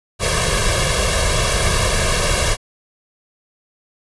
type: noise with comb filter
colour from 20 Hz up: pink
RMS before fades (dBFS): -17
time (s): 0.19-2.57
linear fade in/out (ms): 50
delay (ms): 1.8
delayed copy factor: +1
effects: resampled to 24000 Hz